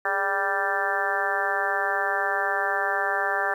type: harmonic tone with a mistuned harmonic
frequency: 196 Hz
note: G3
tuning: in tune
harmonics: 2 / 3 / 4 / 5 / 6 / 7 / 8 / 9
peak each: -34 / -32 / -29 / -34 / -32 / -33 / -29 / -28 dBFS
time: 0.05-3.54 s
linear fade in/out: 2 ms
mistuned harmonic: 2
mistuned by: +80 cents
effects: 9-bit